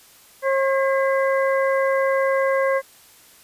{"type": "harmonic tone with a mistuned harmonic", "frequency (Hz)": 539, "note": "C#5", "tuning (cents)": -49, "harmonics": [1, 2, 3, 4], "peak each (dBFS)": [-18, -25, -28, -29], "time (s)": [0.42, 2.82], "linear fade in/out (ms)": 50, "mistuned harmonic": 4, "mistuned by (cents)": -110, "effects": ["white hiss -50 dBFS RMS until 3.43 s", "resampled to 32000 Hz"]}